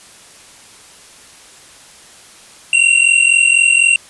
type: tone pair together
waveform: square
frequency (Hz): 2724 / 2768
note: F7 / F7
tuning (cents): -44 / -16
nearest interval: unison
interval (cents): 28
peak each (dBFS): -12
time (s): 2.73-3.96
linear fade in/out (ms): 2
effects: white hiss -41 dBFS RMS until 4.09 s + resampled to 24000 Hz